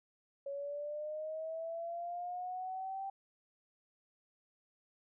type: linear sweep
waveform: sine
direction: up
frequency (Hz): 554.4 to 784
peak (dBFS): -38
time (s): 0.46-3.1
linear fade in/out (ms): 5
effects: none